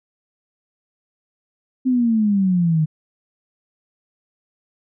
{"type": "exponential sweep", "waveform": "sine", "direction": "down", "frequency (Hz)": [261.6, 152.4], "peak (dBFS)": -14, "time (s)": [1.85, 2.86], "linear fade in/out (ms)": 20, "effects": []}